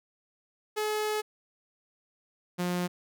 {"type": "tone pair in turn", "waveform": "sawtooth", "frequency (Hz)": [426.1, 177.92], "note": ["G#4", "F3"], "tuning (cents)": [44, 32], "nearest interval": "octave + minor third", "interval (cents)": 1512, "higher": "first", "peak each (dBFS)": -24, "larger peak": "neither", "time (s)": [[0.76, 1.22], [2.58, 2.88]], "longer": "first", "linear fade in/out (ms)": 20, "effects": []}